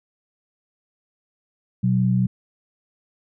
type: tone pair together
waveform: sine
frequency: 123.5 / 187.08 Hz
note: B2 / F#3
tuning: 0 / +19 cents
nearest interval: perfect fifth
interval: 719 cents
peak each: -19 dBFS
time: 1.83-2.27 s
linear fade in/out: 10 ms
effects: none